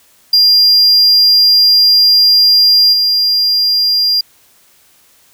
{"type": "tone with level steps", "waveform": "triangle", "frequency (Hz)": 4800, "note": "D8", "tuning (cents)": 37, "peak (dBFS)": [-4, -8], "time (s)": [0.33, 4.21], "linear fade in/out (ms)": 5, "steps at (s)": 2.92, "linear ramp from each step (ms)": 20, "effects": ["white hiss -49 dBFS RMS until 5.33 s"]}